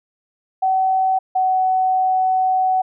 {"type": "tone pair in turn", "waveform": "sine", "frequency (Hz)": [758, 749.7], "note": ["F#5", "F#5"], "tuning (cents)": [42, 23], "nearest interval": "unison", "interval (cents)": 19, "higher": "first", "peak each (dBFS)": -14, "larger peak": "neither", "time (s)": [[0.62, 1.19], [1.35, 2.82]], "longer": "second", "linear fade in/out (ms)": 10, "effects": []}